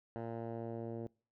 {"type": "tone with low-pass filter sweep", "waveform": "10% pulse", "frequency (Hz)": 115.3, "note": "A#2", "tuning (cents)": -19, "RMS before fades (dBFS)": -42, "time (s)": [0.16, 1.07], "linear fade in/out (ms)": 0, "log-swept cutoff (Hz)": [1000, 460], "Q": 1.1, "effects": ["noise-tail reverb RT60 0.4 s tail -25 dB re dry"]}